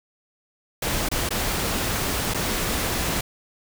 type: noise with dropouts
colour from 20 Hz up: pink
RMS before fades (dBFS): -25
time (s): 0.82-3.21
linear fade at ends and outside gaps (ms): 5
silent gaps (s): 1.088-1.114 / 1.291-1.306 / 2.339-2.344
effects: none